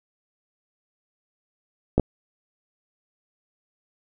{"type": "clicks", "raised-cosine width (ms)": 2, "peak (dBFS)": -5, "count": 2, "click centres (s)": [1.98, 1.997], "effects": []}